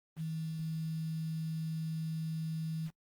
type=tone with quantisation; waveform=sine; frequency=160 Hz; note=D#3; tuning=49 cents sharp; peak=-34 dBFS; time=0.16-2.91 s; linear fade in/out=50 ms; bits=9; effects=noise-tail reverb RT60 0.1 s tail -26 dB re dry + Opus 24 kbps